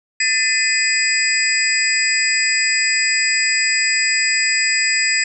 sine tone cluster, 1770 / 2037 / 2496 / 4916 / 7650 Hz, A6 / C7 / D#7 / D#8 / A#8, +10 / -47 / +5 / -22 / +44 cents, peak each -21 dBFS, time 0.2-5.24 s, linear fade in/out 5 ms, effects none

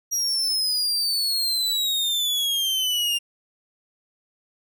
40% pulse exponential sweep, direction down, 5740 to 2794 Hz, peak -20 dBFS, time 0.11-3.19 s, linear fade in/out 20 ms, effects none

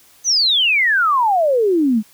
sine exponential sweep, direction down, 6300 to 203.2 Hz, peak -12 dBFS, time 0.24-2.03 s, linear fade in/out 50 ms, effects white hiss -50 dBFS RMS until 2.13 s

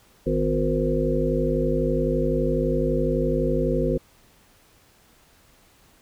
harmonic tone with a mistuned harmonic, 51.91 Hz, G#1, in tune, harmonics 1 / 3 / 5 / 7 / 9 / 10, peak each -27 / -27 / -27 / -27 / -27 / -27 dBFS, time 0.26-3.98 s, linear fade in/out 10 ms, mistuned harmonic 5, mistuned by -37 cents, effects pink hiss -57 dBFS RMS until 6.01 s

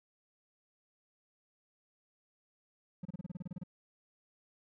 triangle tone bursts, 179 Hz, F3, 43 cents sharp, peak -36 dBFS, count 12, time 3.03-3.636 s, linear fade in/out 5 ms, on 23 ms, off 30 ms, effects none

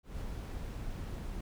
brown noise with ADSR envelope, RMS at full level -38 dBFS, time 0.03-1.41 s, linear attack 180 ms, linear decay 8 ms, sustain -2 dB, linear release 5 ms, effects none

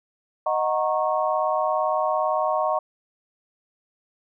sine chord, D# minor seventh, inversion none, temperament equal with one note detuned, 622.3 / 740 / 932.3 / 1096 Hz, D#5 / F#5 / A#5 / C#6, 0 / 0 / 0 / -20 cents, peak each -24 / -26 / -28 / -26 dBFS, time 0.46-2.79 s, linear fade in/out 5 ms, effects none

